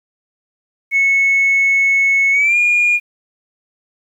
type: tone with pitch glide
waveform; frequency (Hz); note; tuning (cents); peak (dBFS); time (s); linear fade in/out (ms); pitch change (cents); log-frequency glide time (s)
sine; 2200 to 2427; C#7 to D#7; -14 to -44; -9; 0.91-3; 50; +170; 2.32-2.57
effects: tanh soft clip ceiling -7 dBFS + 8-bit